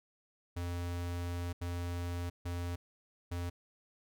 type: tone bursts at uneven times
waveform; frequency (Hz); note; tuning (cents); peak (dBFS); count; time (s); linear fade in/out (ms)
square; 87.31; F2; 0; -36; 4; 0.56-1.53 / 1.61-2.3 / 2.45-2.76 / 3.31-3.5; 10
effects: none